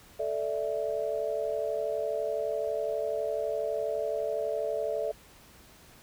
sine chord, A suspended fourth, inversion none, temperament equal, 440 / 587.3 / 659.3 Hz, A4 / D5 / E5, 0 / 0 / 0 cents, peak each -33 / -32 / -33 dBFS, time 0.19-5.12 s, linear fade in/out 10 ms, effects pink hiss -55 dBFS RMS until 6.02 s

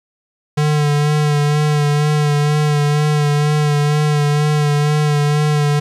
square tone with vibrato, 148.4 Hz, D3, 18 cents sharp, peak -13 dBFS, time 0.57-5.8 s, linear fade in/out 10 ms, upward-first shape sine, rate 2.1 Hz, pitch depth 28 cents each way, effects low-pass 9000 Hz 12 dB/octave + 9-bit

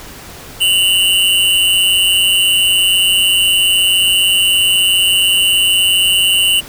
square tone pair together, 2794 / 2981 Hz, F7 / F#7, 0 / +12 cents, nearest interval minor second, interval 112 cents, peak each -13 dBFS, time 0.6-6.61 s, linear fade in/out 20 ms, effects pink hiss -33 dBFS RMS until 6.68 s

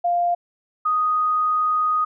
sine tone pair in turn, 698.5 / 1244.6 Hz, F5 / D#6, 0 / 0 cents, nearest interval minor seventh, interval 1000 cents, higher second, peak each -17 / -17 dBFS, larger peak neither, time 0.04-0.35 / 0.85-2.05 s, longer second, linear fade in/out 10 ms, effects none

